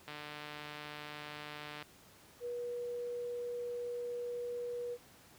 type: click train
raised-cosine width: 0.3 ms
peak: -29 dBFS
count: 261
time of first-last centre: 0.08-1.825 s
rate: 149 Hz
type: tone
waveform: sine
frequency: 483.3 Hz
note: B4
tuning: 38 cents flat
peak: -37 dBFS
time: 2.4-4.98 s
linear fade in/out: 50 ms
effects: pink hiss -60 dBFS RMS until 5.38 s + high-pass 80 Hz 12 dB/octave